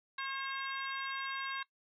harmonic tone, 539 Hz, C#5, 49 cents flat, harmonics 2 / 3 / 4 / 5 / 6 / 7 / 8, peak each -41 / -41 / -46 / -47 / -53 / -48 / -53 dBFS, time 0.18-1.63 s, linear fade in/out 5 ms, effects noise-tail reverb RT60 0.1 s tail -19 dB re dry

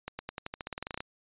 accelerating click train, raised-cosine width 0.3 ms, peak -20 dBFS, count 16, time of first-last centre 0.08-1.005 s, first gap 110 ms, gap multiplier 0.91, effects resampled to 8000 Hz

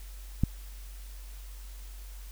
click, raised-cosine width 5 ms, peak -11 dBFS, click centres 0.436 s, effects added 47 Hz sine -41 dBFS peak until 2.31 s + white hiss -54 dBFS RMS until 2.31 s

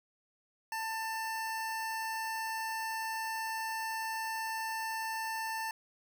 25% pulse tone, 891 Hz, A5, 22 cents sharp, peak -31 dBFS, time 0.72-5.71 s, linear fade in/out 2 ms, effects none

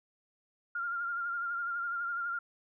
sine tone with vibrato, 1396.9 Hz, F6, in tune, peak -32 dBFS, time 0.75-2.39 s, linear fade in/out 5 ms, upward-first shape sine, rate 12 Hz, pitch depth 36 cents each way, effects none

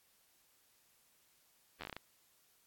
slowing click train, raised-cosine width 0.3 ms, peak -27 dBFS, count 8, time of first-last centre 1.81-1.966 s, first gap 11 ms, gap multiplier 1.23, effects white hiss -71 dBFS RMS until 2.66 s + AAC 64 kbps

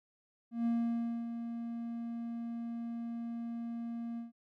triangle tone with ADSR envelope, 233.1 Hz, A#3, in tune, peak -26 dBFS, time 0.51-4.32 s, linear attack 150 ms, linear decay 600 ms, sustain -9 dB, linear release 140 ms, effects none

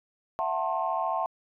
sine chord, F# half-diminished seventh, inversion third, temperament just, 666 / 740 / 888 / 1065.6 Hz, E5 / F#5 / A5 / C6, +18 / 0 / +16 / +31 cents, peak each -31 dBFS, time 0.39-1.26 s, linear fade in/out 0 ms, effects tanh soft clip ceiling -16 dBFS

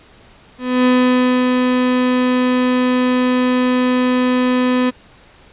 35% pulse tone with ADSR envelope, 251.6 Hz, B3, 32 cents sharp, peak -8 dBFS, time 0.58-4.91 s, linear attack 270 ms, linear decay 590 ms, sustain -3 dB, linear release 21 ms, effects pink hiss -46 dBFS RMS until 5.52 s + resampled to 8000 Hz

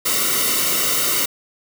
white noise with comb filter, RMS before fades -19 dBFS, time 0.05-1.26 s, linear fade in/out 10 ms, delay 1.2 ms, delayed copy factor -0.8, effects none

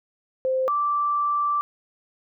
sine tone pair in turn, 521 / 1169.6 Hz, C5 / D6, -7 / -7 cents, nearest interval octave + major second, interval 1400 cents, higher second, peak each -20 / -20 dBFS, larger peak neither, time 0.45-0.68 / 0.68-1.61 s, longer second, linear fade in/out 0 ms, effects none

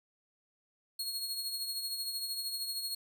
sawtooth tone with tremolo, 4307 Hz, C8, 49 cents sharp, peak -30 dBFS, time 0.99-2.95 s, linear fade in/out 5 ms, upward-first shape triangle, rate 13 Hz, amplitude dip 55%, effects none

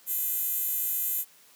10% pulse tone with high-pass filter, 506 Hz, B4, 42 cents sharp, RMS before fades -29 dBFS, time 0.06-1.25 s, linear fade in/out 50 ms, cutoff 12000 Hz, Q 1.7, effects white hiss -57 dBFS RMS until 1.55 s + high-pass 150 Hz 12 dB/octave

